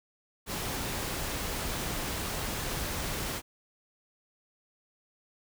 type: noise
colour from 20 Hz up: pink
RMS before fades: -34 dBFS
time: 0.46-3.42 s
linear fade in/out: 50 ms
effects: none

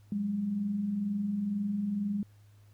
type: tone pair together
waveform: sine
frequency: 182.7 / 204.8 Hz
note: F#3 / G#3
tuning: -22 / -24 cents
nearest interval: major second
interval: 198 cents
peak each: -40 / -29 dBFS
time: 0.12-2.23 s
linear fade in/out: 2 ms
effects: added 103 Hz sine -55 dBFS peak until 2.73 s + pink hiss -69 dBFS RMS until 2.73 s

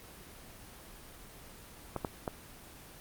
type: clicks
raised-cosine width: 1 ms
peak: -18 dBFS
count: 3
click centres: 1.963 / 2.048 / 2.278 s
effects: pink hiss -51 dBFS RMS until 3 s + Opus 24 kbps

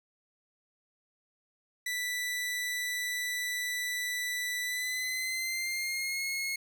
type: tone with pitch glide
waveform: sawtooth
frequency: 1975.5 to 2167 Hz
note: B6 to C#7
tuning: 0 to -40 cents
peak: -28 dBFS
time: 1.86-6.56 s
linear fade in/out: 5 ms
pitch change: +160 cents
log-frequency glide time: 4.63-6.23 s
effects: none

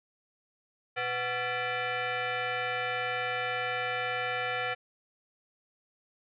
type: tone with frequency modulation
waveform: sine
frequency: 499.1 Hz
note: B4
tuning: 18 cents sharp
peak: -29 dBFS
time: 0.96-4.75 s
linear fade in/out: 20 ms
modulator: 620 Hz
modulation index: 3.6
effects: none

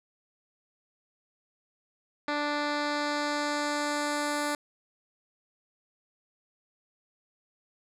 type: tone with low-pass filter sweep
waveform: 10% pulse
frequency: 293.7 Hz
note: D4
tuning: in tune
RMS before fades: -30 dBFS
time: 2.28-4.55 s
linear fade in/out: 2 ms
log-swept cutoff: 3600 to 11000 Hz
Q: 1.2
effects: none

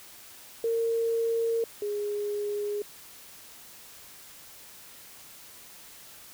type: tone pair in turn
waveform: sine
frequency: 458.6 / 413 Hz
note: A#4 / G#4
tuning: -28 / -10 cents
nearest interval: major second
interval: 182 cents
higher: first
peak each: -24 / -28 dBFS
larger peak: first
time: 0.64-1.64 / 1.82-2.82 s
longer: neither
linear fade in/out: 2 ms
effects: white hiss -49 dBFS RMS until 6.33 s

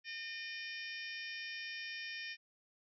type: harmonic tone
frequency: 608 Hz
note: D#5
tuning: 40 cents flat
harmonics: 3 / 4 / 5 / 6 / 7 / 8 / 9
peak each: -46 / -46 / -51 / -55 / -61 / -54 / -51 dBFS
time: 0.04-2.37 s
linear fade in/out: 50 ms
effects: none

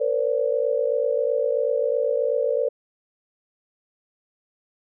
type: tone cluster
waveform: sine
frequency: 462.2 / 510 / 573 Hz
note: A#4 / C5 / D5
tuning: -15 / -44 / -43 cents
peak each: -24 dBFS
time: 0-2.69 s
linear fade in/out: 10 ms
effects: none

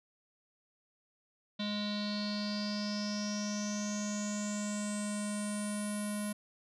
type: tone with low-pass filter sweep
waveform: square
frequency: 207.7 Hz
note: G#3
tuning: in tune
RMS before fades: -36 dBFS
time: 1.59-6.33 s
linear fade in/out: 10 ms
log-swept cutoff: 3800 to 11000 Hz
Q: 9.8
effects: none

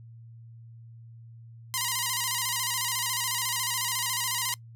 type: tone with vibrato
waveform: 5% pulse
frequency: 995 Hz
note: B5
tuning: 13 cents sharp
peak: -15 dBFS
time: 1.74-4.54 s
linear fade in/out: 0 ms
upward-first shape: square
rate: 14 Hz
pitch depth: 70 cents each way
effects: noise-tail reverb RT60 0.1 s tail -23 dB re dry + added 115 Hz sine -45 dBFS peak until 4.75 s

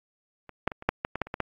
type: clicks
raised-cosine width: 0.5 ms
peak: -27 / -9 / -20 / -26 / -6 / -12 / -15 / -11 / -27 / -16 / -11 dBFS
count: 11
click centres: 0.493 / 0.676 / 0.718 / 0.824 / 0.89 / 1.049 / 1.156 / 1.217 / 1.27 / 1.341 / 1.403 s
effects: AAC 64 kbps

